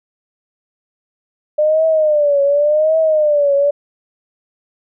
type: tone with vibrato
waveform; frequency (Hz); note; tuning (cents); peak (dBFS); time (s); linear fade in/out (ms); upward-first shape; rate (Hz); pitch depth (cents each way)
sine; 600; D5; +37; -10; 1.58-3.71; 10; triangle; 0.89; 130
effects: none